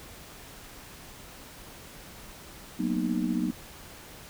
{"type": "chord", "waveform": "sine", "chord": "B major seventh", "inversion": "second", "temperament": "just", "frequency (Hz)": [185.21, 231.5, 246.9, 308.7], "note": ["F#3", "A#3", "B3", "D#4"], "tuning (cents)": [2, -12, 0, -14], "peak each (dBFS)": -31, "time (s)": [2.79, 3.51], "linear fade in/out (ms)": 10, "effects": ["pink hiss -47 dBFS RMS until 4.29 s"]}